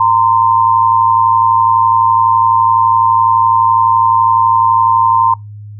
sine tone pair together, 922 / 1033.9 Hz, A#5 / C6, -19 / -21 cents, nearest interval major second, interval 198 cents, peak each -10 dBFS, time 0-5.34 s, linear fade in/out 5 ms, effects noise-tail reverb RT60 0.2 s tail -24 dB re dry + added 104 Hz sine -27 dBFS peak until 5.79 s

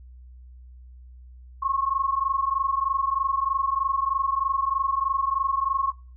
sine tone pair together, 1071.8 / 1095 Hz, C6 / C#6, +41 / -22 cents, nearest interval unison, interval 37 cents, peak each -25 dBFS, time 1.62-5.92 s, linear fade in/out 10 ms, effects noise-tail reverb RT60 0.4 s tail -22 dB re dry + added 62 Hz sine -43 dBFS peak until 6.16 s

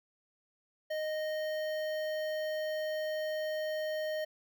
square tone with notch filter, 619 Hz, D#5, 9 cents flat, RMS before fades -35 dBFS, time 0.9-4.25 s, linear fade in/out 10 ms, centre 8700 Hz, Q 0.53, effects none

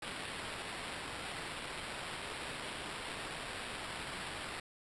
white noise with sample-and-hold, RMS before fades -43 dBFS, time 0.02-4.6 s, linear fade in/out 5 ms, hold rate 6300 Hz, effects resampled to 24000 Hz

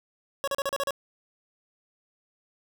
25% pulse tone bursts, 554.4 Hz, C#5, in tune, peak -22 dBFS, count 7, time 0.44-0.907 s, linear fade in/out 0 ms, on 35 ms, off 37 ms, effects none

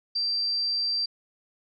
sine tone, 4699 Hz, D8, in tune, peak -24 dBFS, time 0.15-1.06 s, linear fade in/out 10 ms, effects none

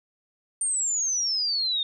sine exponential sweep, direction down, 8920 to 3634 Hz, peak -23 dBFS, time 0.61-1.83 s, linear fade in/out 2 ms, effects none

